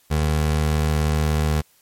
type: tone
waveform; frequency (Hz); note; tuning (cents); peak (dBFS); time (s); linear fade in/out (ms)
25% pulse; 76.5; D#2; -29; -14; 0.1-1.62; 20
effects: white hiss -58 dBFS RMS until 1.81 s + MP3 64 kbps